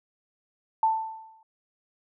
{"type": "tone with exponential decay", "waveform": "sine", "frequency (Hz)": 886, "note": "A5", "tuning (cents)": 12, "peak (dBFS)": -17, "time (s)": [0.83, 1.43], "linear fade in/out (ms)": 2, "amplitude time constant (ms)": 130, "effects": []}